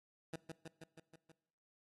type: tone with echo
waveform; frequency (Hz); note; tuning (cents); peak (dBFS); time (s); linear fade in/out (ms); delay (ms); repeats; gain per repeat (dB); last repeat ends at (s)
15% pulse; 162.2; E3; -28; -35; 0.33-0.36; 5; 160; 6; -3; 1.32
effects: noise-tail reverb RT60 0.8 s tail -21 dB re dry + AAC 32 kbps